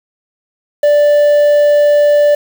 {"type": "tone with quantisation", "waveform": "triangle", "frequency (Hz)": 587.3, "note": "D5", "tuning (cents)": 0, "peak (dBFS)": -4, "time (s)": [0.83, 2.35], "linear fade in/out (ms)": 5, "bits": 5, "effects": []}